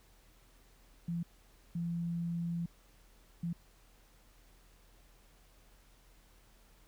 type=tone bursts at uneven times; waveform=sine; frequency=170 Hz; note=F3; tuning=46 cents flat; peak=-33 dBFS; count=3; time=1.08-1.23 / 1.75-2.66 / 3.43-3.53 s; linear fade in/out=5 ms; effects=added 41 Hz sine -62 dBFS peak until 6.87 s + pink hiss -66 dBFS RMS until 6.87 s